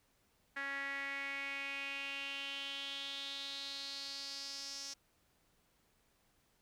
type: tone with band-pass filter sweep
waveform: sawtooth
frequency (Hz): 277.2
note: C#4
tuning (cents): 0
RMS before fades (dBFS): -43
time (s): 0.56-4.94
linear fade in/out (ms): 10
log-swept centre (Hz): 1800 to 5600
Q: 5.2
effects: pink hiss -74 dBFS RMS until 6.61 s